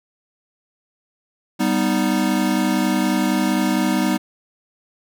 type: chord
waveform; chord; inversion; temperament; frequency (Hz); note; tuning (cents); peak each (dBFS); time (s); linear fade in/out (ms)
square; G augmented; none; equal; 196 / 246.9 / 311.1; G3 / B3 / D#4; 0 / 0 / 0; -22; 1.59-4.18; 20
effects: none